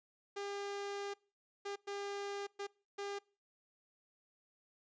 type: tone bursts at uneven times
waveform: sawtooth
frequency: 402.2 Hz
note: G4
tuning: 44 cents sharp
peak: -36 dBFS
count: 5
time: 0.36-1.14 / 1.65-1.76 / 1.87-2.47 / 2.59-2.67 / 2.98-3.19 s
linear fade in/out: 10 ms
effects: noise-tail reverb RT60 0.4 s tail -25 dB re dry + resampled to 16000 Hz